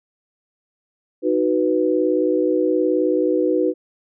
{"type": "chord", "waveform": "sine", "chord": "B major", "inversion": "first", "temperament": "equal", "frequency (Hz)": [311.1, 370, 493.9], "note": ["D#4", "F#4", "B4"], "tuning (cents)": [0, 0, 0], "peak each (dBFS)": -20, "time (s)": [1.22, 3.74], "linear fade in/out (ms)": 50, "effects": []}